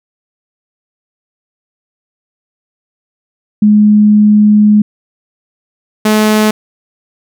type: tone pair in turn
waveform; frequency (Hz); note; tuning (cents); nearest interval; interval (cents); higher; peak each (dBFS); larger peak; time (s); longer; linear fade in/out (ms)
sine / sawtooth; 210 / 214.5; G#3 / A3; +19 / -44; unison; 37; second; -3; neither; 3.62-4.82 / 6.05-6.51; first; 5
effects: none